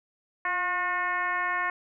sine tone with frequency modulation, 1442 Hz, F#6, 45 cents flat, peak -25 dBFS, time 0.45-1.7 s, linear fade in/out 2 ms, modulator 365 Hz, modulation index 1.8, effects none

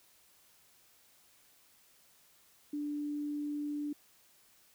sine tone, 293.7 Hz, D4, in tune, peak -34 dBFS, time 2.73-3.93 s, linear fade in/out 5 ms, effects white hiss -65 dBFS RMS until 4.74 s

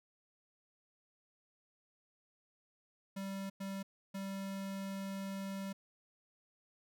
square tone bursts at uneven times, 194.9 Hz, G3, 10 cents flat, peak -40 dBFS, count 3, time 3.16-3.5 / 3.6-3.83 / 4.14-5.73 s, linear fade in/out 10 ms, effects none

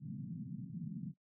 pink band-pass noise, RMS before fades -44 dBFS, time 0-1.14 s, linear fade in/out 50 ms, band 130 to 230 Hz, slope 48 dB/octave, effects noise-tail reverb RT60 0.1 s tail -20 dB re dry

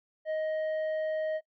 sine tone with tanh clipping, 626 Hz, D#5, 10 cents sharp, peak -30 dBFS, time 0.25-1.41 s, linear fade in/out 50 ms, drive 6 dB, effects noise-tail reverb RT60 0.1 s tail -21 dB re dry

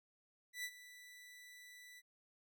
sawtooth tone with ADSR envelope, 1975.5 Hz, B6, in tune, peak -36 dBFS, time 0.53-2.02 s, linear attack 110 ms, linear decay 60 ms, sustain -16 dB, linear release 36 ms, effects none

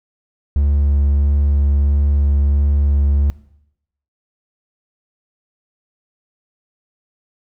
triangle tone with vibrato, 71.3 Hz, C#2, 49 cents sharp, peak -10 dBFS, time 0.56-3.3 s, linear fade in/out 0 ms, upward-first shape sine, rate 1.5 Hz, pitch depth 12 cents each way, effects noise-tail reverb RT60 0.8 s tail -19 dB re dry

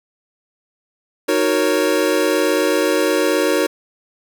square chord, D# minor seventh, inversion none, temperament equal, 311.1 / 370 / 466.2 / 554.4 Hz, D#4 / F#4 / A#4 / C#5, 0 / 0 / 0 / 0 cents, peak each -21 dBFS, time 1.28-3.67 s, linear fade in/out 10 ms, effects none

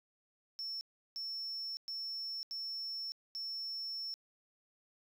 sine tone bursts at uneven times, 5400 Hz, E8, 41 cents sharp, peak -36 dBFS, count 5, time 0.59-0.81 / 1.16-1.77 / 1.88-2.43 / 2.51-3.12 / 3.35-4.14 s, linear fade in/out 0 ms, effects tanh soft clip ceiling -37 dBFS

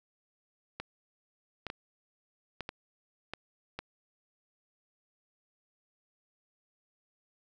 clicks, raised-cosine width 0.3 ms, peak -21 dBFS, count 7, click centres 0.8 / 1.667 / 1.701 / 2.607 / 2.691 / 3.336 / 3.79 s, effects none

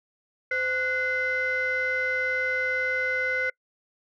sine tone cluster, 514 / 1478 / 2060 Hz, C5 / F#6 / C7, -31 / -2 / -28 cents, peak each -30 / -26 / -26 dBFS, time 0.51-3.5 s, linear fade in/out 5 ms, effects noise-tail reverb RT60 0.1 s tail -26 dB re dry + tanh soft clip ceiling -18 dBFS

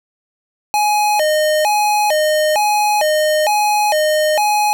square tone with vibrato, 717 Hz, F5, 45 cents sharp, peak -13 dBFS, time 0.74-4.73 s, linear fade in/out 0 ms, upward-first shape square, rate 1.1 Hz, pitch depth 270 cents each way, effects none

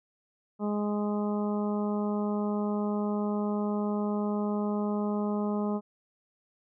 harmonic tone, 207.7 Hz, G#3, in tune, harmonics 1 / 2 / 3 / 4 / 5 / 6, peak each -28 / -34 / -38 / -40 / -42 / -44 dBFS, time 0.59-5.81 s, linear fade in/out 50 ms, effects none

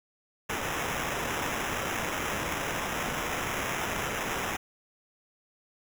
white noise with sample-and-hold, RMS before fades -32 dBFS, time 0.49-4.57 s, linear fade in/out 10 ms, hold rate 4410 Hz, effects none

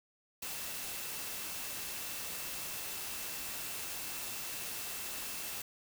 sine tone in noise, 2667 Hz, E7, 20 cents sharp, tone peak -52 dBFS, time 0.42-5.62 s, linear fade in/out 5 ms, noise white, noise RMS -41 dBFS, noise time 0.42-5.62 s, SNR -14 dB, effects none

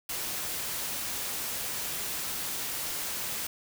white noise, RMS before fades -34 dBFS, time 0.09-3.47 s, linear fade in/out 5 ms, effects none

